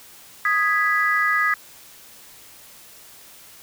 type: chord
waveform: sine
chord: G# minor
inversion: second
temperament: equal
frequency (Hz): 1244.5 / 1661.2 / 1975.5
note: D#6 / G#6 / B6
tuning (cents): 0 / 0 / 0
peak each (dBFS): -21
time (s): 0.45-1.54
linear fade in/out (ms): 2
effects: tanh soft clip ceiling -8 dBFS + white hiss -46 dBFS RMS until 3.62 s